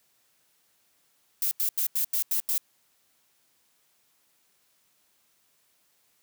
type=noise bursts; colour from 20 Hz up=violet; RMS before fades=-26 dBFS; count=7; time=1.42-2.58 s; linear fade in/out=2 ms; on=92 ms; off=86 ms; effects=white hiss -68 dBFS RMS until 6.22 s + high-pass 80 Hz 12 dB/octave